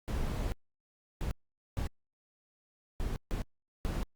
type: noise bursts at uneven times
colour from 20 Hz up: brown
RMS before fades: -33 dBFS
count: 6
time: 0.08-0.52 / 1.21-1.31 / 1.77-1.87 / 3-3.16 / 3.31-3.42 / 3.85-4.03 s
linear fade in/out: 0 ms
effects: Opus 48 kbps